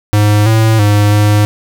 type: tone with pitch steps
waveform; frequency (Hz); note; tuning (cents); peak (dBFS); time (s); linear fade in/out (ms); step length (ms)
square; 104.5 / 111.1 / 103.5 / 104.4; G#2 / A2 / G#2 / G#2; +11 / +17 / -5 / +10; -7; 0.13-1.45; 0; 330
effects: none